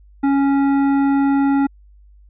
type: tone with hard clipping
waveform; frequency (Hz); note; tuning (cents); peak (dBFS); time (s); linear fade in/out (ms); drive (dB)
sine; 277.2; C#4; 0; -15; 0.23-1.67; 10; 11
effects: added 50 Hz sine -44 dBFS peak until 2.29 s + resampled to 8000 Hz